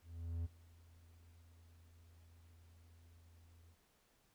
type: tone with ADSR envelope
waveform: triangle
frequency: 83.8 Hz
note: E2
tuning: 29 cents sharp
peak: -35 dBFS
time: 0.02-3.77 s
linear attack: 430 ms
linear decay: 21 ms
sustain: -24 dB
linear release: 69 ms
effects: pink hiss -74 dBFS RMS until 4.34 s